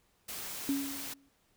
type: noise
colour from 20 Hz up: white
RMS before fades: -41 dBFS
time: 0.28-1.14 s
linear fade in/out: 10 ms
type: tone with exponential decay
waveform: sine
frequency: 277.2 Hz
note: C#4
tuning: in tune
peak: -26 dBFS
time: 0.69-1.29 s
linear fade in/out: 1 ms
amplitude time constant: 130 ms
effects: pink hiss -71 dBFS RMS until 1.56 s